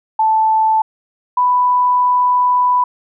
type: tone pair in turn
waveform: sine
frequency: 878 / 991.4 Hz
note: A5 / B5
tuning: -4 / +6 cents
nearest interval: major second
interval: 210 cents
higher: second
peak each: -10 dBFS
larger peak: neither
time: 0.19-0.82 / 1.37-2.84 s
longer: second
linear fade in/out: 5 ms
effects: none